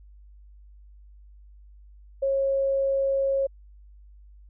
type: tone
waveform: sine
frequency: 545 Hz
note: C#5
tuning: 29 cents flat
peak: -21 dBFS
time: 2.22-3.47 s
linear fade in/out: 10 ms
effects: added 50 Hz sine -47 dBFS peak until 4.49 s